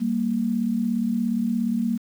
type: tone pair together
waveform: sine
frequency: 196.3 / 233.4 Hz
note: G3 / A#3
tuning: +3 / +2 cents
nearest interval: minor third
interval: 299 cents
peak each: -26 / -22 dBFS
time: 0-1.98 s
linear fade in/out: 20 ms
effects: 8-bit